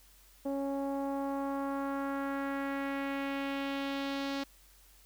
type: tone with low-pass filter sweep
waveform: sawtooth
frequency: 276.3 Hz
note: C#4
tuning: 6 cents flat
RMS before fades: -35 dBFS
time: 0.45-4.44 s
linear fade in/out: 10 ms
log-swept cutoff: 620 to 4500 Hz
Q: 1.8
effects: added 47 Hz sine -61 dBFS peak until 5.05 s + white hiss -62 dBFS RMS until 5.05 s